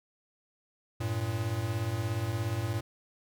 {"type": "beating tone pair", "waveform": "square", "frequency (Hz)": [97.1, 114.1], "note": ["G2", "A#2"], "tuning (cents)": [-16, -37], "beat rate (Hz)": 17, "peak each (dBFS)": [-35, -32], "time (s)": [1, 2.81], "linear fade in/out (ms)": 10, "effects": []}